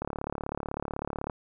click train, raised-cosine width 1 ms, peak -18 dBFS, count 47, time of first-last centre 0.02-1.298 s, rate 36 Hz, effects none

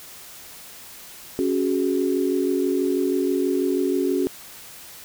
sine chord, C# suspended fourth, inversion none, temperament just, 277.2 / 369.6 / 415.8 Hz, C#4 / F#4 / G#4, 0 / -2 / +2 cents, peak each -23 / -22 / -27 dBFS, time 1.39-4.27 s, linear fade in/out 0 ms, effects white hiss -42 dBFS RMS until 5.04 s

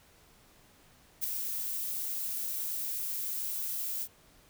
violet noise with ADSR envelope, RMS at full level -29 dBFS, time 1.21-4.08 s, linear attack 31 ms, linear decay 4 ms, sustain -6 dB, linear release 54 ms, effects pink hiss -61 dBFS RMS until 4.49 s

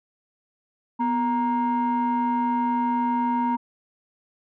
sine tone pair together, 246.2 / 936 Hz, B3 / A#5, -5 / +7 cents, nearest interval octave + major seventh, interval 2312 cents, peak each -22 / -21 dBFS, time 0.99-3.57 s, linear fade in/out 20 ms, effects tanh soft clip ceiling -17 dBFS

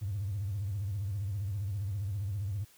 triangle tone with vibrato, 99.6 Hz, G2, 28 cents sharp, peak -28 dBFS, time 0.01-2.65 s, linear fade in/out 20 ms, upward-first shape sine, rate 15 Hz, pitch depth 150 cents each way, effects tanh soft clip ceiling -29 dBFS + white hiss -61 dBFS RMS until 2.77 s

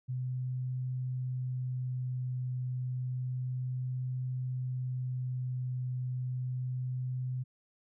sine tone with vibrato, 127 Hz, B2, 49 cents sharp, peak -32 dBFS, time 0.08-7.44 s, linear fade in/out 20 ms, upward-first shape triangle, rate 0.3 Hz, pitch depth 9 cents each way, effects none

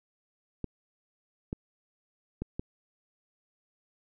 clicks, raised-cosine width 3 ms, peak -20 dBFS, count 4, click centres 0.643 / 1.529 / 2.42 / 2.595 s, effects none

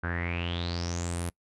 sawtooth tone with low-pass filter sweep, 86.3 Hz, F2, 20 cents flat, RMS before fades -32 dBFS, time 0.03-1.3 s, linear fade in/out 10 ms, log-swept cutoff 1500 to 11000 Hz, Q 8.8, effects noise-tail reverb RT60 0.1 s tail -25 dB re dry

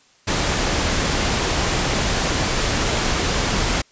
pink noise, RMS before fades -20 dBFS, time 0.27-3.82 s, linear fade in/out 10 ms, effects white hiss -55 dBFS RMS until 3.91 s + resampled to 16000 Hz

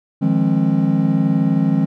triangle chord, F minor seventh, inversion third, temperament equal with one note detuned, 155.56 / 174.61 / 207.7 / 267 Hz, Eb3 / F3 / Ab3 / C4, 0 / 0 / 0 / +35 cents, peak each -17 dBFS, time 0.21-1.86 s, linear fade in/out 20 ms, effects none

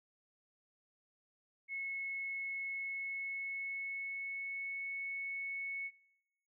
sine tone with pitch glide, 2189 to 2208 Hz, C#7 to C#7, -22 to -7 cents, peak -38 dBFS, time 1.68-5.91 s, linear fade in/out 50 ms, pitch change +15 cents, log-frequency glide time 2.69-4.86 s, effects noise-tail reverb RT60 0.9 s tail -24 dB re dry

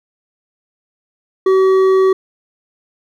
sine tone with hard clipping, 380 Hz, F#4, 46 cents sharp, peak -10 dBFS, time 1.46-2.13 s, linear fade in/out 5 ms, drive 7 dB, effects none

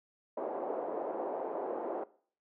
white band-pass noise, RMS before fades -37 dBFS, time 0.37-2.04 s, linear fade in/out 5 ms, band 340 to 730 Hz, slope 24 dB/octave, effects noise-tail reverb RT60 0.5 s tail -20 dB re dry

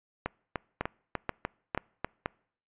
two click trains, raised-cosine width 0.5 ms, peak -14 / -15 dBFS, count 4 / 7, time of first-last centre 0.81-2.259 / 0.26-2.046 s, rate 2.07 / 3.36 Hz, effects noise-tail reverb RT60 0.6 s tail -26 dB re dry + resampled to 8000 Hz

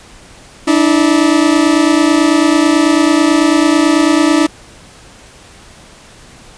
40% pulse tone pair together, 293.7 / 322.8 Hz, D4 / E4, 0 / -36 cents, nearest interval major second, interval 164 cents, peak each -10 dBFS, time 0.67-4.47 s, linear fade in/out 10 ms, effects pink hiss -39 dBFS RMS until 6.57 s + resampled to 22050 Hz

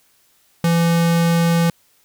square tone, 168.4 Hz, E3, 37 cents sharp, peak -14 dBFS, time 0.64-1.7 s, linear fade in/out 2 ms, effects white hiss -58 dBFS RMS until 2.04 s

